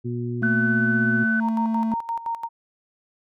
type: harmonic tone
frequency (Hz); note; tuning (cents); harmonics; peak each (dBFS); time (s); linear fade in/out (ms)
120.3; B2; -45; 1 / 2 / 3; -27 / -30 / -32; 0.04-1.25; 20
type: tone with pitch glide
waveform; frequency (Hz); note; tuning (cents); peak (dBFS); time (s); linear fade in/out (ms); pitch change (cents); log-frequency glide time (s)
triangle; 224.7 to 223.3; A3 to A3; +37 to +26; -19; 0.42-1.94; 2; -11; 1.22-1.47
type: tone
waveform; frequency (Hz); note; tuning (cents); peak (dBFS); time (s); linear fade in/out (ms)
sine; 1506; F#6; +30; -21; 0.43-1.4; 2
type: tone with tremolo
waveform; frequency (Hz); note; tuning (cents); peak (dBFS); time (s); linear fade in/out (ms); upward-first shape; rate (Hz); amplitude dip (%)
sine; 924; A#5; -16; -23; 1.4-2.49; 50; square; 5.8; 75
effects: none